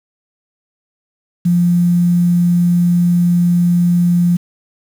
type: tone with quantisation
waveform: sine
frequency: 174.61 Hz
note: F3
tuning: in tune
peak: -9 dBFS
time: 1.45-4.37 s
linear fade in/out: 10 ms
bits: 6
effects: none